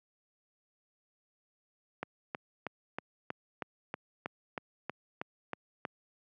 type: click train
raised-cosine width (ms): 0.5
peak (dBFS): -20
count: 13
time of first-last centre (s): 2.03-5.852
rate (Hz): 3.14
effects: high-pass 150 Hz 12 dB/octave